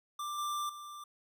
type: tone with level steps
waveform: square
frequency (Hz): 1182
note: D6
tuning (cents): +11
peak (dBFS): -37 / -34 / -45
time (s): 0.19-1.04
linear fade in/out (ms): 5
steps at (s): 0.38 / 0.69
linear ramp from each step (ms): 5
effects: none